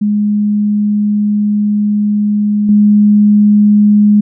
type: tone with level steps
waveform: sine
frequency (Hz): 208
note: G#3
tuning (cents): +3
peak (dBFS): -9 / -4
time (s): 0.01-4.21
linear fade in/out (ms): 10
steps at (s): 2.69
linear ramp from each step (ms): 2
effects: none